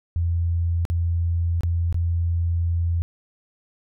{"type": "tone with dropouts", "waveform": "sine", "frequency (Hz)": 84.9, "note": "F2", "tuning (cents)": -48, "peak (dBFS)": -19, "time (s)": [0.16, 3.02], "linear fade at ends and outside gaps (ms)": 0, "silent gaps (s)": [[0.852, 0.9], [1.608, 1.634], [1.926, 1.944]], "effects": []}